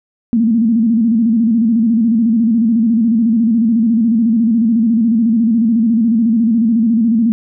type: tone with vibrato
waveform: sine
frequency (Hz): 226.9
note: A#3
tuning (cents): -47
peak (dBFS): -9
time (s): 0.33-7.32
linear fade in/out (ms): 0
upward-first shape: square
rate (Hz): 14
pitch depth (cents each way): 80
effects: none